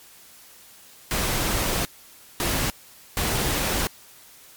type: noise bursts at uneven times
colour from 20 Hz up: pink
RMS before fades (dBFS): -24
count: 3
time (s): 1.11-1.85 / 2.4-2.7 / 3.17-3.87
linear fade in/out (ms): 0
effects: white hiss -49 dBFS RMS until 4.56 s + MP3 96 kbps